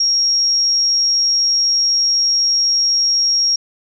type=tone; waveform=sine; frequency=5588 Hz; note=F8; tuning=in tune; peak=-12 dBFS; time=0-3.56 s; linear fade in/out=5 ms; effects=none